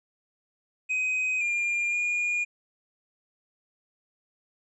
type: tone with pitch steps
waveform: triangle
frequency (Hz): 2515 / 2403 / 2431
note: D#7 / D7 / D#7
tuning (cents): +18 / +39 / -41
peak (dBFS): -23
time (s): 0.89-2.45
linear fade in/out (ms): 20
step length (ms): 520
effects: resampled to 22050 Hz